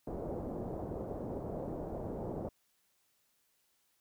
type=low-pass noise; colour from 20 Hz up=white; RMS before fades=-40 dBFS; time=0.07-2.49 s; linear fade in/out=5 ms; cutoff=620 Hz; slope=24 dB/octave; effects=white hiss -75 dBFS RMS until 4 s